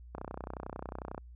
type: click train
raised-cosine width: 1 ms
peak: -25 dBFS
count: 33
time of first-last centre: 0.15-1.179 s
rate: 31.1 Hz
effects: added 60 Hz sine -48 dBFS peak until 1.35 s